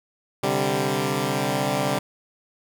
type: chord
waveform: 10% pulse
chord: C suspended second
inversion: none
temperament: equal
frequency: 130.81 / 146.83 / 196 Hz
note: C3 / D3 / G3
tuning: 0 / 0 / 0 cents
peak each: -18 dBFS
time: 0.43-1.99 s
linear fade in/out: 5 ms
effects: none